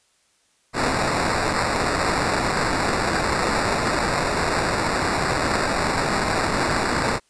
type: noise with sample-and-hold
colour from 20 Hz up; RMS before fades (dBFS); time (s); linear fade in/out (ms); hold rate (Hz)
white; -22; 0.73-7.2; 50; 3150
effects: white hiss -63 dBFS RMS until 7.29 s + resampled to 22050 Hz